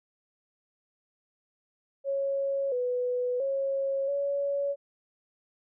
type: tone with pitch steps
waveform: sine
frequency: 551 / 495.3 / 546 / 563 Hz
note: C#5 / B4 / C#5 / C#5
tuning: -11 / +5 / -26 / +27 cents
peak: -26 dBFS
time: 2.04-4.76 s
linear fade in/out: 50 ms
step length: 680 ms
effects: none